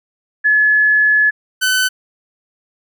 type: tone pair in turn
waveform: sine / sawtooth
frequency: 1709 / 1512.5 Hz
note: G#6 / F#6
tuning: +49 / +38 cents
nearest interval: major second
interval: 211 cents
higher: first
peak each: -9 dBFS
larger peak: neither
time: 0.44-1.31 / 1.61-1.89 s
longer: first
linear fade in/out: 20 ms
effects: none